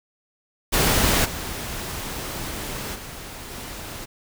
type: noise with level steps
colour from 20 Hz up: pink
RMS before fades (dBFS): -19 / -31 / -37 / -35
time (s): 0.72-4.06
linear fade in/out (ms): 20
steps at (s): 1.24 / 2.94 / 3.5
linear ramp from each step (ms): 20
effects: none